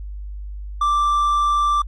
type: tone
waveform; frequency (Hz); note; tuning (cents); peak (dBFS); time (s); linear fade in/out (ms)
triangle; 1174.7; D6; 0; -13; 0.81-1.82; 5
effects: added 50 Hz sine -28 dBFS peak until 1.87 s + MP3 48 kbps